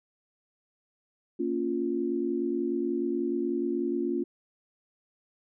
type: chord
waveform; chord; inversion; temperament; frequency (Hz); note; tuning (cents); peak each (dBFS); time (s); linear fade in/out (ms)
sine; Bb minor; none; just; 233.1 / 279.7 / 349.6; Bb3 / Db4 / F4; 0 / +16 / +2; -33 / -31 / -29; 1.39-4.24; 10
effects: none